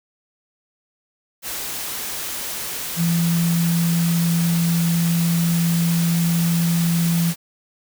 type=tone in noise; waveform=sine; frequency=168.9 Hz; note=E3; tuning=42 cents sharp; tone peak=-16 dBFS; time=2.96-7.34 s; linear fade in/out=50 ms; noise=white; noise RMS=-28 dBFS; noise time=1.42-7.36 s; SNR=+9 dB; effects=none